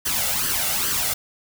white noise with flanger, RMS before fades -23 dBFS, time 0.05-1.14 s, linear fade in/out 10 ms, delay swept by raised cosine 0.64 to 1.46 ms, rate 2.4 Hz, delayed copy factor +0.65, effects none

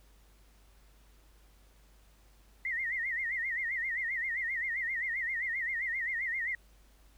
sine tone with vibrato, 1975.5 Hz, B6, in tune, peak -31 dBFS, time 2.65-6.55 s, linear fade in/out 2 ms, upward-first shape sine, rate 7.6 Hz, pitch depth 140 cents each way, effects added 50 Hz sine -59 dBFS peak until 7.17 s + pink hiss -66 dBFS RMS until 7.17 s

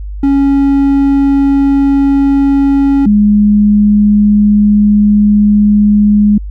triangle / sine tone pair in turn, 277.2 / 207.7 Hz, C#4 / G#3, 0 / 0 cents, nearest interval perfect fourth, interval 500 cents, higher first, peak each -4 dBFS, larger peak neither, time 0.23-3.06 / 3.06-6.38 s, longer second, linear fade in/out 5 ms, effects added 50 Hz sine -19 dBFS peak until 6.5 s

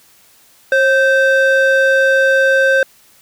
triangle ring-modulated tone, 1046.5 Hz, C6, in tune, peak -4 dBFS, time 0.72-2.83 s, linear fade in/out 2 ms, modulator 509 Hz, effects white hiss -49 dBFS RMS until 3.21 s

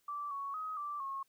sine tone with pitch steps, 1165 / 1113 / 1263 / 1170 / 1088 Hz, D6 / C#6 / D#6 / D6 / C#6, -14 / +7 / +26 / -7 / -33 cents, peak -37 dBFS, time 0.08-1.23 s, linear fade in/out 5 ms, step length 230 ms, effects white hiss -75 dBFS RMS until 1.28 s

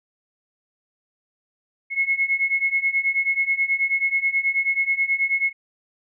sine beating tone pair, 2173 / 2182.3 Hz, C#7 / C#7, -35 / -28 cents, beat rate 9.3 Hz, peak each -23 / -21 dBFS, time 1.9-5.53 s, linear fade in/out 50 ms, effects none

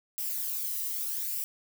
violet noise with flanger, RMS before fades -33 dBFS, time 0.18-1.44 s, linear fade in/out 0 ms, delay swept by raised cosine 0.37 to 1.02 ms, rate 0.8 Hz, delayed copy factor +0.5, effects none

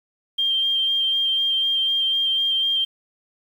sine tone with vibrato, 3178 Hz, G7, 23 cents sharp, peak -18 dBFS, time 0.38-2.85 s, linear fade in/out 10 ms, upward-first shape square, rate 4 Hz, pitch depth 12 cents each way, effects 8-bit

